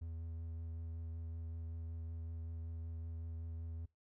triangle tone with vibrato, 82.2 Hz, E2, 4 cents flat, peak -40 dBFS, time 0.01-3.86 s, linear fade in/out 10 ms, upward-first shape triangle, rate 5.3 Hz, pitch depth 17 cents each way, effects noise-tail reverb RT60 0.2 s tail -23 dB re dry

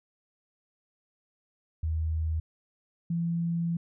sine tone pair in turn, 79.7 / 168.88 Hz, D#2 / E3, +42 / +42 cents, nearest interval octave + minor second, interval 1300 cents, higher second, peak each -26 dBFS, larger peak neither, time 1.83-2.4 / 3.1-3.77 s, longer second, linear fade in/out 5 ms, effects none

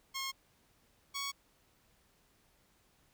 10% pulse tone pair in turn, 1077 / 1115 Hz, C6 / C#6, +50 / +10 cents, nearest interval minor second, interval 60 cents, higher second, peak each -28 dBFS, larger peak neither, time 0.14-0.32 / 1.14-1.32 s, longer neither, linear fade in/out 20 ms, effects pink hiss -70 dBFS RMS until 3.13 s

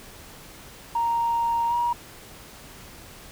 sine tone with pitch glide, 932 to 952.7 Hz, A#5 to A#5, -1 to +37 cents, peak -20 dBFS, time 0.95-1.93 s, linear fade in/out 5 ms, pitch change +38 cents, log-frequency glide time 1.68-1.74 s, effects tanh soft clip ceiling -16 dBFS + pink hiss -45 dBFS RMS until 3.31 s

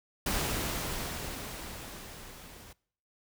pink noise with level ramp, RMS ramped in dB -30 to -51 dBFS, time 0.26-2.73 s, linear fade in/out 5 ms, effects noise-tail reverb RT60 0.6 s tail -24 dB re dry

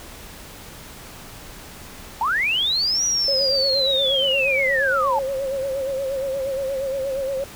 sine linear two-way sweep, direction up then down, 830.6 to 5850 to 830.6 Hz, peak -18 dBFS, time 2.21-5.19 s, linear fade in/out 2 ms, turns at 3.04 s
sine tone with vibrato, 540 Hz, C#5, 45 cents flat, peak -22 dBFS, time 3.28-7.44 s, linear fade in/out 2 ms, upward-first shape sine, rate 8.5 Hz, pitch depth 57 cents each way
effects pink hiss -40 dBFS RMS until 7.55 s

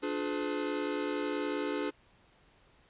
square chord, D diminished seventh, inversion none, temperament just, 293.7 / 352.4 / 422.9 / 507.5 Hz, D4 / F4 / Ab4 / Cb5, 0 / +16 / +31 / +47 cents, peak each -36 / -40 / -37 / -40 dBFS, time 0.02-1.91 s, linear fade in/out 20 ms, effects pink hiss -64 dBFS RMS until 2.89 s + resampled to 8000 Hz

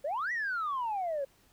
sine exponential two-way sweep, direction up then down, 534 to 1975.5 to 534 Hz, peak -29 dBFS, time 0.04-1.25 s, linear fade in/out 10 ms, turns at 0.32 s, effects tanh soft clip ceiling -27 dBFS + pink hiss -65 dBFS RMS until 1.52 s

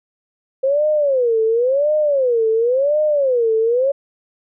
sine tone with vibrato, 520 Hz, C5, 11 cents flat, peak -13 dBFS, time 0.63-3.92 s, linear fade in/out 10 ms, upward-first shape sine, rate 0.94 Hz, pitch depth 280 cents each way, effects none

